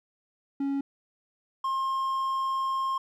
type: tone pair in turn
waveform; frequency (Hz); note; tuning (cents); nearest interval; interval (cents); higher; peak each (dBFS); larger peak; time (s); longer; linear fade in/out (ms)
triangle; 277.2 / 1066.1; C#4 / C6; 0 / +32; octave + major seventh; 2332; second; -24; neither; 0.6-0.81 / 1.64-2.98; second; 5
effects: none